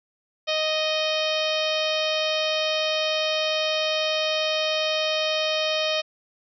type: harmonic tone with a mistuned harmonic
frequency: 622.3 Hz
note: D#5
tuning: in tune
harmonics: 1 / 2 / 3 / 4 / 5 / 6 / 7 / 8 / 9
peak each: -25 / -34 / -36 / -30 / -29 / -31 / -36 / -35 / -38 dBFS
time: 0.47-6.02 s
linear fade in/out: 20 ms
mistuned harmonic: 8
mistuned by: +29 cents
effects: none